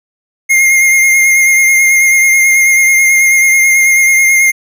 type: tone with vibrato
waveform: square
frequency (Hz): 2127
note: C7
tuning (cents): +28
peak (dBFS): -6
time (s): 0.49-4.52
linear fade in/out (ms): 20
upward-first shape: sine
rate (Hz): 9.2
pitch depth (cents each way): 23
effects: none